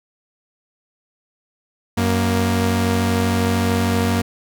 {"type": "tone pair together", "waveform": "sawtooth", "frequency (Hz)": [92.98, 234.3], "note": ["F#2", "A#3"], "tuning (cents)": [9, 9], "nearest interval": "octave + major third", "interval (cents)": 1600, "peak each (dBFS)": -15, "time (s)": [1.97, 4.22], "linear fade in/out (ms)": 10, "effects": []}